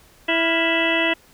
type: harmonic tone with a mistuned harmonic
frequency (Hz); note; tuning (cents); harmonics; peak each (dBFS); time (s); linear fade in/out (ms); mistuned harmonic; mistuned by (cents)
329.6; E4; 0; 1 / 2 / 3 / 4 / 5 / 6 / 8 / 9 / 10; -24 / -24 / -29 / -32 / -30 / -23 / -23 / -29 / -30; 0.28-1.14; 10; 4; +100
effects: pink hiss -52 dBFS RMS until 1.33 s